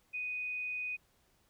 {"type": "tone", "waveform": "sine", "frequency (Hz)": 2489, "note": "D#7", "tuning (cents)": 0, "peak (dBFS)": -35, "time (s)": [0.13, 0.97], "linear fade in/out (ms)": 20, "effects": ["pink hiss -71 dBFS RMS until 1.49 s"]}